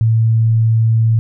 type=tone; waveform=sine; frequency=112.7 Hz; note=A2; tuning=42 cents sharp; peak=-9 dBFS; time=0.01-1.19 s; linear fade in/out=0 ms; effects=none